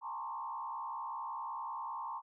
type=tone with frequency modulation; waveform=sine; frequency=987.8 Hz; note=B5; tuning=in tune; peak=-38 dBFS; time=0.01-2.22 s; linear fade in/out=50 ms; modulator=65.2 Hz; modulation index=2; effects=none